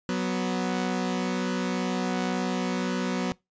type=tone pair together; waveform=sawtooth; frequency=185 / 246.9 Hz; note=F#3 / B3; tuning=0 / 0 cents; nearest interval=perfect fourth; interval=500 cents; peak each=-24 / -25 dBFS; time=0.09-3.32 s; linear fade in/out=0 ms; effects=noise-tail reverb RT60 0.2 s tail -23 dB re dry + resampled to 16000 Hz